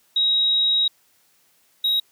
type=tone pair in turn; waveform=sine / triangle; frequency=3810 / 3810 Hz; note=A#7 / A#7; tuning=+37 / +37 cents; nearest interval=unison; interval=0 cents; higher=neither; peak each=-16 dBFS; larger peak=neither; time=0.16-0.88 / 1.84-2 s; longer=first; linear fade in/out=5 ms; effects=white hiss -61 dBFS RMS until 2.11 s + high-pass 80 Hz 12 dB/octave